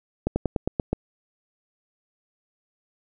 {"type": "slowing click train", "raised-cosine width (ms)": 2, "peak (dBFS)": -9, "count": 7, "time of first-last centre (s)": [0.27, 0.93], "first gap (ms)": 90, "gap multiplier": 1.08, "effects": []}